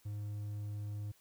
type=tone; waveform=triangle; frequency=103.83 Hz; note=G#2; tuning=in tune; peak=-36 dBFS; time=0.05-1.12 s; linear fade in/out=10 ms; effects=white hiss -68 dBFS RMS until 1.2 s